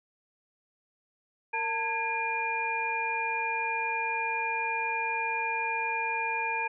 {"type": "tone cluster", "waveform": "sine", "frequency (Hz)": [464.5, 898, 1646, 2410], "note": ["A#4", "A5", "G#6", "D7"], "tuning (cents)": [-6, 35, -16, 44], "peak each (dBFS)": [-40, -31, -37, -31], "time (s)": [1.53, 6.68], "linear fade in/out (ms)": 10, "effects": []}